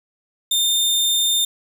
sawtooth tone, 3618 Hz, A7, 48 cents sharp, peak -13 dBFS, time 0.51-1.45 s, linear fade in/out 5 ms, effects none

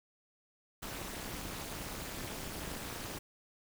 pink noise with amplitude modulation, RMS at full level -38 dBFS, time 0.82-3.19 s, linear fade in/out 10 ms, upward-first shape sine, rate 228 Hz, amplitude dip 100%, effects none

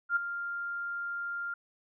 sine tone with ADSR envelope, 1396.9 Hz, F6, in tune, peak -22 dBFS, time 0.09-1.54 s, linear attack 71 ms, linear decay 13 ms, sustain -11 dB, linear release 4 ms, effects none

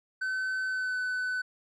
triangle tone with pitch glide, 1524 to 1503.9 Hz, G6 to F#6, -49 to +28 cents, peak -27 dBFS, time 0.21-1.42 s, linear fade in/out 10 ms, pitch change -23 cents, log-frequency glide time 0.66-0.99 s, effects resampled to 24000 Hz

